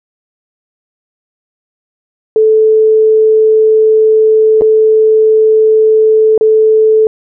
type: tone with dropouts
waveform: sine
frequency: 436.8 Hz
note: A4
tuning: 13 cents flat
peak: -4 dBFS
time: 2.36-7.07 s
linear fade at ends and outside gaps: 1 ms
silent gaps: 4.611-4.619 / 6.378-6.41 s
effects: none